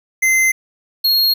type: tone pair in turn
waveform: square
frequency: 2070 / 4279 Hz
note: C7 / C8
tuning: -19 / +38 cents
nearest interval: octave + minor second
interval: 1257 cents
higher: second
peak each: -12 dBFS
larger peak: neither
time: 0.22-0.52 / 1.04-1.34 s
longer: neither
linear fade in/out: 10 ms
effects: none